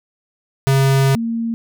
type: tone pair in turn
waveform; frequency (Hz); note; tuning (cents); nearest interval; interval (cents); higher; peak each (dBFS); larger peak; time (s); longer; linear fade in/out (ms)
square / sine; 135.6 / 229.6; C#3 / A#3; -38 / -26; major sixth; 912; second; -12 / -18; first; 0.67-1.15 / 1.15-1.54; first; 0
effects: none